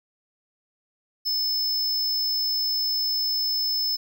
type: tone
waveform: square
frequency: 5240 Hz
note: E8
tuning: 11 cents flat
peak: -23 dBFS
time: 1.25-3.97 s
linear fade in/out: 20 ms
effects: none